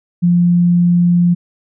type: tone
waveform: sine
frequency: 174.61 Hz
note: F3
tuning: in tune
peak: -8 dBFS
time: 0.22-1.35 s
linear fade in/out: 20 ms
effects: none